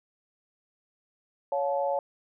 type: tone cluster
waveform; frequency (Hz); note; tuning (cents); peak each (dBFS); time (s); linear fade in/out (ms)
sine; 559 / 709 / 867; C#5 / F5 / A5; +14 / +26 / -26; -27 / -32 / -31; 1.52-1.99; 2
effects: none